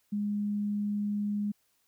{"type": "tone", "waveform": "sine", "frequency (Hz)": 206.2, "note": "G#3", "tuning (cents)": -12, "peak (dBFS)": -28, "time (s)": [0.12, 1.52], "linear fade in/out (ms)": 10, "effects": ["white hiss -72 dBFS RMS until 1.87 s"]}